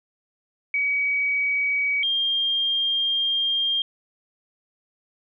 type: tone pair in turn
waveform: sine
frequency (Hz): 2267 / 3206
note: C#7 / G7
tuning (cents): +38 / +38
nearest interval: tritone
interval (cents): 600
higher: second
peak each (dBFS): -20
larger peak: neither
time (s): 0.74-2.03 / 2.03-3.82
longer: second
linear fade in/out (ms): 2
effects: none